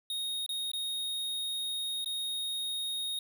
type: tone with dropouts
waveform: square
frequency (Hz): 3729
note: A#7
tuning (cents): 0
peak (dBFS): -33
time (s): 0.1-3.19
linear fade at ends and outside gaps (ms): 2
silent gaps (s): 0.463-0.491 / 0.716-0.734 / 2.045-2.059
effects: 12-bit